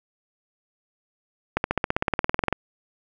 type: accelerating click train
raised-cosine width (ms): 0.5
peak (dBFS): -6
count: 18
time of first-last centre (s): 1.57-2.527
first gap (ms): 71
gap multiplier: 0.97
effects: none